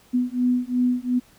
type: beating tone pair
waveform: sine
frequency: 246.9 / 249.7 Hz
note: B3 / B3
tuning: 0 / +19 cents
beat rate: 2.8 Hz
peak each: -22 dBFS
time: 0.13-1.2 s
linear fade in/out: 20 ms
effects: pink hiss -55 dBFS RMS until 1.38 s